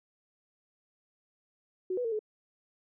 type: tone with pitch steps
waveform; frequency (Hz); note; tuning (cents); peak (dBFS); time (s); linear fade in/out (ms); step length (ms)
sine; 370.3 / 492.7 / 455.2 / 427.7; F#4 / B4 / A#4 / A4; +1 / -4 / -41 / -49; -29; 1.9-2.192; 5; 73
effects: none

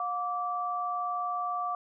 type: tone pair together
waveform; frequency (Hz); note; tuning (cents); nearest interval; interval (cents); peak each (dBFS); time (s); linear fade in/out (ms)
sine; 715.5 / 1163; F5 / D6; +42 / -17; minor sixth; 841; -33 / -31; 0-1.75; 2
effects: none

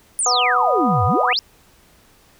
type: exponential two-way sweep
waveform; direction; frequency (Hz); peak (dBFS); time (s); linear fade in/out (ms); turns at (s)
sine; down then up; 9956 to 86.9 to 5490; -17; 0.19-1.39; 0; 1.05
type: harmonic tone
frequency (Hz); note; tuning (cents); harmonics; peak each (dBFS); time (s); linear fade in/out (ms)
246.9; B3; 0; 2 / 3 / 4 / 5; -26 / -20 / -26 / -20; 0.26-1.33; 2
effects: pink hiss -53 dBFS RMS until 2.39 s

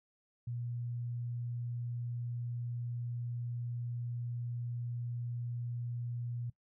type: tone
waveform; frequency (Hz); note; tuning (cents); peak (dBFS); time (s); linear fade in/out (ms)
sine; 120; B2; -49; -36; 0.47-6.5; 5
effects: noise-tail reverb RT60 0.1 s tail -20 dB re dry

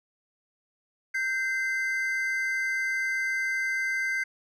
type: tone pair together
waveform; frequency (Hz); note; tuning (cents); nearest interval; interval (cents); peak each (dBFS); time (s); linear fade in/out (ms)
triangle; 1568 / 2065; G6 / C7; 0 / -23; perfect fourth; 477; -27 / -27; 1.14-4.24; 10
effects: none

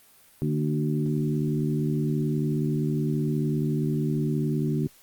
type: harmonic tone with a mistuned harmonic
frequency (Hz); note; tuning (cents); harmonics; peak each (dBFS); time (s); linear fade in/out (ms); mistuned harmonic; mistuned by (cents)
75; D2; +37; 2 / 3 / 4 / 5; -25 / -29 / -31 / -33; 0.42-4.87; 0; 3; +31
effects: white hiss -56 dBFS RMS until 5.02 s + Opus 32 kbps

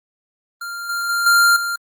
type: tone with level steps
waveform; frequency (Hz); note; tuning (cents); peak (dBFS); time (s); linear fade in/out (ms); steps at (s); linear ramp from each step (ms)
square; 1393; F6; -5; -27 / -21 / -18 / -11 / -21; 0.61-1.76; 5; 0.89 / 1.09 / 1.26 / 1.56; 5
effects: Opus 24 kbps

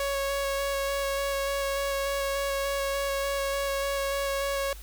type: tone with vibrato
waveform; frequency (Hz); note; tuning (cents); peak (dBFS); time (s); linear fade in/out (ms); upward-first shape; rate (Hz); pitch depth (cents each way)
sawtooth; 554.4; C#5; 0; -23; 0-4.73; 2; square; 3.4; 9
effects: added 50 Hz sine -41 dBFS peak until 4.82 s + white hiss -50 dBFS RMS until 4.82 s

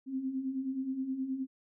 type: beating tone pair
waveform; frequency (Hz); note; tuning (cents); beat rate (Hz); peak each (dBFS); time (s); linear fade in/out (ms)
sine; 256.6 / 266.1; C4 / C4; -34 / +29; 9.5; -40 / -33; 0.06-1.47; 50
effects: none

